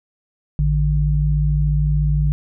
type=tone pair together; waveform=sine; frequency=55.34 / 149.1 Hz; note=A1 / D3; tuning=+11 / +27 cents; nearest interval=octave + perfect fourth; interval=1716 cents; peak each=-17 / -17 dBFS; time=0.59-2.32 s; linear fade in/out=0 ms; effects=none